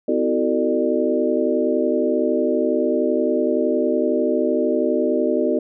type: tone cluster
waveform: sine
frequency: 254.2 / 324.7 / 375.7 / 448.5 / 598 Hz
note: C4 / E4 / F#4 / A4 / D5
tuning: -50 / -26 / +26 / +33 / +31 cents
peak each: -23 dBFS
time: 0.08-5.59 s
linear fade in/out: 5 ms
effects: none